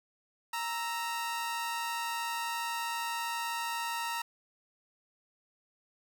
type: tone pair together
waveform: sawtooth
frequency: 932.3 / 1317.2 Hz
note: A#5 / E6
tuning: 0 / -2 cents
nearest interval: tritone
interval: 598 cents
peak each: -30 / -36 dBFS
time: 0.53-4.22 s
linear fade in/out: 5 ms
effects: none